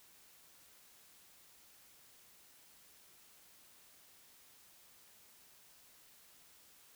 silence, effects white hiss -63 dBFS RMS until 6.95 s

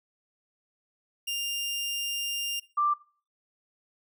sawtooth / sine tone pair in turn, 2800 / 1180.3 Hz, F7 / D6, +4 / +8 cents, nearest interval octave + minor third, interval 1496 cents, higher first, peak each -26 / -22 dBFS, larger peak second, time 1.27-2.6 / 2.77-2.94 s, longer first, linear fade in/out 10 ms, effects noise-tail reverb RT60 0.4 s tail -20 dB re dry

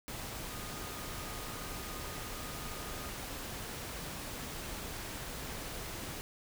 sine tone in noise, 1234 Hz, D#6, 15 cents flat, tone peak -51 dBFS, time 0.5-3.09 s, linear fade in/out 0 ms, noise pink, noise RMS -42 dBFS, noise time 0.08-6.21 s, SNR -12 dB, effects none

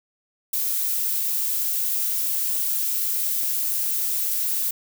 violet noise, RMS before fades -24 dBFS, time 0.53-4.71 s, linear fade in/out 5 ms, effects none

